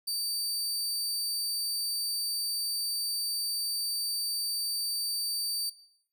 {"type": "tone", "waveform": "sawtooth", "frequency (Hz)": 4623, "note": "D8", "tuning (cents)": -28, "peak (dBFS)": -27, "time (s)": [0.07, 5.7], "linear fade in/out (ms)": 10, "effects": ["noise-tail reverb RT60 0.7 s tail -19 dB re dry"]}